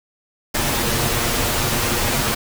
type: noise with comb filter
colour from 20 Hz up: pink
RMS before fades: -20 dBFS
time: 0.54-2.35 s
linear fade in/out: 10 ms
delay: 8.5 ms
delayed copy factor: +0.55
effects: none